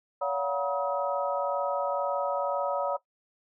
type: tone cluster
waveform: sine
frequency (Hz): 567 / 692 / 734 / 959 / 1270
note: C#5 / F5 / F#5 / A#5 / D#6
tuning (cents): +39 / -16 / -14 / +49 / +35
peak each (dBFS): -29 / -38 / -34 / -32 / -34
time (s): 0.21-2.97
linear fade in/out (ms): 10
effects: noise-tail reverb RT60 0.1 s tail -17 dB re dry